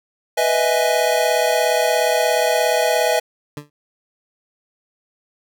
square chord, E major seventh, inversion second, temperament equal, 493.9 / 622.3 / 659.3 / 830.6 Hz, B4 / D#5 / E5 / G#5, 0 / 0 / 0 / 0 cents, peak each -22 / -21 / -21 / -23 dBFS, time 0.37-3.2 s, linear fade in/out 10 ms
20% pulse tone with exponential decay, 147 Hz, D3, 2 cents sharp, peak -21 dBFS, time 3.57-3.7 s, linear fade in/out 2 ms, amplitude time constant 28 ms
effects none

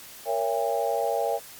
sine chord, A# diminished seventh, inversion none, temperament just, 466.2 / 559.4 / 671.3 / 805.5 Hz, A#4 / C#5 / E5 / G5, 0 / +16 / +31 / +47 cents, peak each -29 dBFS, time 0.25-1.4 s, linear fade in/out 50 ms, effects white hiss -45 dBFS RMS until 1.59 s + Opus 48 kbps

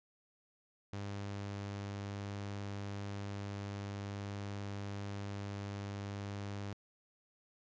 sawtooth tone, 100.5 Hz, G2, 44 cents sharp, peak -36 dBFS, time 0.93-6.73 s, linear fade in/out 0 ms, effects resampled to 16000 Hz

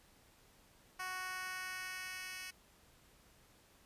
10% pulse tone with high-pass filter sweep, 370 Hz, F#4, in tune, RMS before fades -44 dBFS, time 0.99-2.51 s, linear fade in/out 10 ms, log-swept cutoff 1000 to 2600 Hz, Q 1.2, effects pink hiss -66 dBFS RMS until 3.85 s + resampled to 32000 Hz

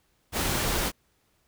pink noise, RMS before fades -27 dBFS, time 0.32-0.92 s, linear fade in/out 50 ms, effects pink hiss -69 dBFS RMS until 1.47 s

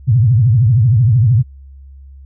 sine tone with vibrato, 116.9 Hz, A#2, 5 cents sharp, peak -7 dBFS, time 0.07-1.43 s, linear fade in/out 20 ms, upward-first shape triangle, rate 13 Hz, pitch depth 300 cents each way, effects added 68 Hz sine -34 dBFS peak until 2.25 s

